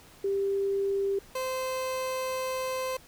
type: tone pair in turn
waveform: sine / 30% pulse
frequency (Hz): 394.8 / 518.2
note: G4 / C5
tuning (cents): +12 / -17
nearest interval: perfect fourth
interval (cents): 471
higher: second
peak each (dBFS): -25 / -27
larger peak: first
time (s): 0.24-1.19 / 1.35-2.97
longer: second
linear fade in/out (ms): 5
effects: pink hiss -54 dBFS RMS until 3.07 s